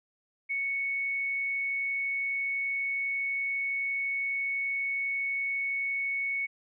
sine tone with frequency modulation, 2217 Hz, C#7, in tune, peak -28 dBFS, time 0.49-6.47 s, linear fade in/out 20 ms, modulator 22.5 Hz, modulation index 0.21, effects none

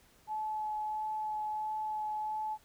sine tone with vibrato, 858 Hz, A5, 44 cents flat, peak -33 dBFS, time 0.27-2.58 s, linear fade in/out 50 ms, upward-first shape sine, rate 1.5 Hz, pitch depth 10 cents each way, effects pink hiss -64 dBFS RMS until 2.64 s

